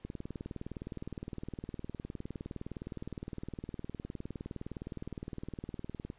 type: click train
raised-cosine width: 3 ms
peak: -27 dBFS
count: 119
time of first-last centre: 0.05-6.101 s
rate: 19.5 Hz
effects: pink hiss -66 dBFS RMS until 6.18 s + resampled to 8000 Hz